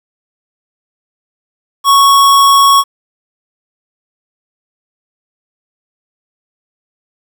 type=tone; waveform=square; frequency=1108.7 Hz; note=C#6; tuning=in tune; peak=-5 dBFS; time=1.84-2.84 s; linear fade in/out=50 ms; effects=7-bit